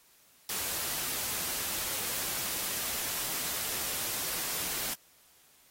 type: noise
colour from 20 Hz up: white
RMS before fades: -34 dBFS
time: 0.49-4.94 s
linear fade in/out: 5 ms
effects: white hiss -62 dBFS RMS until 5.7 s + AAC 48 kbps